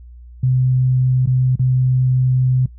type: tone with dropouts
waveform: sine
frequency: 128.2 Hz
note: C3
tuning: 35 cents flat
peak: -12 dBFS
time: 0.43-2.66 s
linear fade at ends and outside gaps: 5 ms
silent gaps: 1.26-1.272 / 1.557-1.594 s
effects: noise-tail reverb RT60 0.1 s tail -19 dB re dry + added 60 Hz sine -36 dBFS peak until 2.78 s